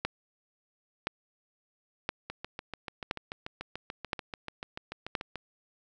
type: two click trains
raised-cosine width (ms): 0.3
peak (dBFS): -13 / -21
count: 6 / 22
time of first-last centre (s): 0.05-5.152 / 2.3-5.357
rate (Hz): 0.98 / 6.87
effects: none